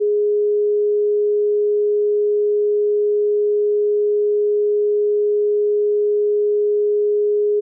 sine tone, 415.9 Hz, G#4, 2 cents sharp, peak -14 dBFS, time 0-7.61 s, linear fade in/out 20 ms, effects none

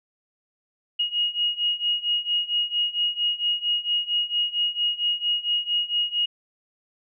sine beating tone pair, 2877 / 2881.4 Hz, F#7 / F#7, -49 / -47 cents, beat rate 4.4 Hz, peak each -26 / -24 dBFS, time 0.99-6.26 s, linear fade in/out 10 ms, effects none

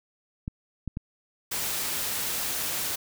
clicks, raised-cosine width 5 ms, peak -19 dBFS, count 3, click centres 0.479 / 0.877 / 0.971 s
white noise, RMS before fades -30 dBFS, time 1.51-2.96 s, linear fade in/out 10 ms
effects none

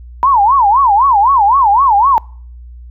sine tone with vibrato, 946 Hz, A#5, 25 cents sharp, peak -6 dBFS, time 0.23-2.18 s, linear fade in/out 0 ms, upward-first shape sine, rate 3.9 Hz, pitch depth 300 cents each way, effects noise-tail reverb RT60 0.5 s tail -26 dB re dry + added 60 Hz sine -30 dBFS peak until 2.9 s

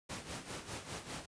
pink noise with tremolo, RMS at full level -41 dBFS, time 0.09-1.26 s, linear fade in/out 10 ms, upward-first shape sine, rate 5 Hz, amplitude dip 70%, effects high-pass 80 Hz 12 dB/octave + resampled to 22050 Hz

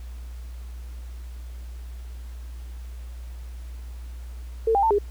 sine tone with pitch steps, 449 / 799 / 896 / 408.6 Hz, A4 / G5 / A5 / G#4, +35 / +33 / +31 / -28 cents, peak -17 dBFS, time 4.67-4.986 s, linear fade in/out 5 ms, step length 79 ms, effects added 60 Hz sine -34 dBFS peak until 5.1 s + pink hiss -54 dBFS RMS until 5.1 s

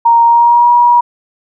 sine tone with pitch glide, 932.3 to 960.2 Hz, A#5 to B5, 0 to -49 cents, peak -4 dBFS, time 0.05-1.01 s, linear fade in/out 10 ms, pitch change +51 cents, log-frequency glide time 0.24-0.7 s, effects none

